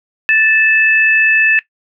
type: tone pair together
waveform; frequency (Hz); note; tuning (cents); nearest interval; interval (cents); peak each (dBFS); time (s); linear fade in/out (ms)
sine; 1760 / 2615; A6 / E7; 0 / -15; perfect fifth; 685; -11; 0.29-1.59; 0
effects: noise-tail reverb RT60 0.1 s tail -17 dB re dry